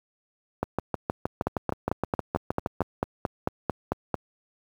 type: two click trains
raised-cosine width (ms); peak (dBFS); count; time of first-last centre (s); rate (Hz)
1; -11 / -10; 15 / 13; 0.63-2.817 / 1.47-4.143; 6.4 / 4.49
effects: high-pass 60 Hz 12 dB/octave + 8-bit